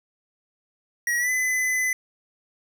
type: tone with pitch glide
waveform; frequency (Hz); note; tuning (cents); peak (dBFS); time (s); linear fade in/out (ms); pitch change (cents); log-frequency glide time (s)
square; 1907 to 2016; A#6 to B6; +39 to +35; -22; 1.07-1.93; 2; +96; 1.18-1.3
effects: none